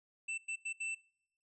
square tone bursts at uneven times, 2667 Hz, E7, 20 cents sharp, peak -37 dBFS, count 4, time 0.28-0.38 / 0.48-0.56 / 0.65-0.73 / 0.8-0.95 s, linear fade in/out 10 ms, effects noise-tail reverb RT60 0.8 s tail -26 dB re dry + resampled to 24000 Hz

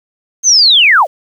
sine linear sweep, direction down, 6450 to 483.3 Hz, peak -4 dBFS, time 0.43-1.07 s, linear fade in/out 50 ms, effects 7-bit

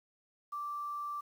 sine tone with quantisation, 1170 Hz, D6, 7 cents flat, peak -36 dBFS, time 0.52-1.21 s, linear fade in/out 10 ms, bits 10, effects none

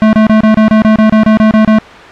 square tone bursts, 217.4 Hz, A3, 21 cents flat, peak -4 dBFS, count 13, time 0.02-1.786 s, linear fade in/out 0 ms, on 110 ms, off 28 ms, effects white hiss -29 dBFS RMS until 2.11 s + low-pass 2000 Hz 12 dB/octave

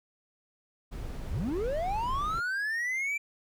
brown noise, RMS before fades -37 dBFS, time 0.91-2.41 s, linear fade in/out 20 ms
triangle linear sweep, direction up, 37.55 to 2356 Hz, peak -27 dBFS, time 1.3-3.18 s, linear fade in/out 10 ms
effects none

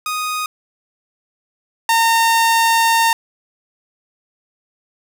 sawtooth tone pair in turn, 1244.5 / 913.9 Hz, D#6 / A#5, 0 / -35 cents, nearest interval perfect fourth, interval 535 cents, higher first, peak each -16 / -8 dBFS, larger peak second, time 0.06-0.46 / 1.89-3.13 s, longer second, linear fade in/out 2 ms, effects none

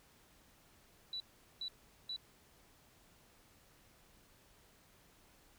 sine tone bursts, 3951 Hz, B7, in tune, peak -39 dBFS, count 3, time 1.13-2.163 s, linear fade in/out 2 ms, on 71 ms, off 410 ms, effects pink hiss -66 dBFS RMS until 5.58 s

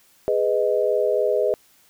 sine chord, G# minor, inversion none, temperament just, 415.3 / 498.4 / 623 Hz, G#4 / B4 / D#5, 0 / +16 / +2 cents, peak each -22 dBFS, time 0.28-1.54 s, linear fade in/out 0 ms, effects white hiss -57 dBFS RMS until 1.89 s

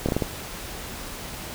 slowing click train, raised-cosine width 2 ms, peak -9 dBFS, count 5, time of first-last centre 0.06-0.222 s, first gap 27 ms, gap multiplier 1.28, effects pink hiss -36 dBFS RMS until 1.54 s

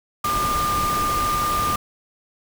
sine tone in noise, 1200 Hz, D6, 37 cents sharp, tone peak -20 dBFS, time 0.24-1.76 s, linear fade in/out 5 ms, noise pink, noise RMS -27 dBFS, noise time 0.24-1.76 s, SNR +4 dB, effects none

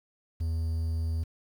triangle tone with quantisation, 81.6 Hz, E2, 17 cents flat, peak -25 dBFS, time 0.4-1.24 s, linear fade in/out 10 ms, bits 9, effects none

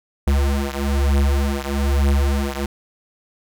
square beating tone pair, 69.3 / 70.4 Hz, C#2 / C#2, 0 / +27 cents, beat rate 1.1 Hz, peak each -19 / -21 dBFS, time 0.27-2.66 s, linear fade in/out 5 ms, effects none

